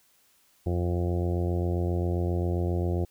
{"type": "harmonic tone", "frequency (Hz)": 87.5, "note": "F2", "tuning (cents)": 4, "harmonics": [1, 2, 3, 4, 5, 6, 7, 8, 9], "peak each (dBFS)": [-26, -33, -40, -32, -39, -39, -43, -41, -48], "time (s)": [0.66, 3.05], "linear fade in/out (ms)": 5, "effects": ["white hiss -64 dBFS RMS until 3.1 s"]}